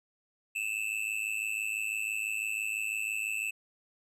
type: tone with amplitude modulation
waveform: square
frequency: 2637 Hz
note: E7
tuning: in tune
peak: -28 dBFS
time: 0.55-3.51 s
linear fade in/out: 10 ms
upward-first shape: sine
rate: 106 Hz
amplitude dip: 85%
effects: low-pass 12000 Hz 12 dB/octave